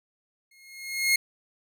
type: tone with exponential growth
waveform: sawtooth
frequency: 2152 Hz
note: C7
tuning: 48 cents sharp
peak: -14 dBFS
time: 0.51-1.16 s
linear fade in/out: 5 ms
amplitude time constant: 140 ms
effects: none